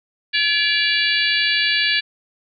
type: harmonic tone with a mistuned harmonic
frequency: 569 Hz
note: C#5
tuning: 45 cents sharp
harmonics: 3 / 4 / 5 / 6 / 7 / 8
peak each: -21 / -22 / -23 / -24 / -24 / -25 dBFS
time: 0.33-2.01 s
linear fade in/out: 20 ms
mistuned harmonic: 4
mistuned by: +49 cents
effects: none